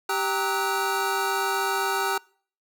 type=tone cluster; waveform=square; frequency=390 / 783 / 926 / 1285 / 1479 Hz; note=G4 / G5 / A#5 / E6 / F#6; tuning=-9 / -2 / -12 / -45 / -1 cents; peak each=-31 dBFS; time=0.09-2.18 s; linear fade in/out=5 ms; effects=noise-tail reverb RT60 0.5 s tail -25 dB re dry